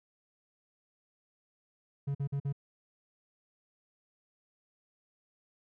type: tone bursts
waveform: triangle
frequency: 140 Hz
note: C#3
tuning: 18 cents sharp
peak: -28 dBFS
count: 4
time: 2.07-2.527 s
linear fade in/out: 10 ms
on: 79 ms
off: 47 ms
effects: none